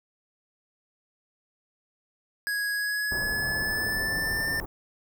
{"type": "tone with pitch glide", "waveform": "square", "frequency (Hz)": [1661.2, 1790.7], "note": ["G#6", "A6"], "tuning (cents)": [0, 30], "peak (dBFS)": -27, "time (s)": [2.47, 4.6], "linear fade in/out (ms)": 0, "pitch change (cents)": 130, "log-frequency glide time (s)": [2.73, 4.47]}
{"type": "band-stop noise", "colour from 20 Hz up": "pink", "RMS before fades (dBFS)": -36, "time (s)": [3.11, 4.66], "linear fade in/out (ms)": 10, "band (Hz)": [1100, 16000], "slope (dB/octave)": 24}
{"effects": []}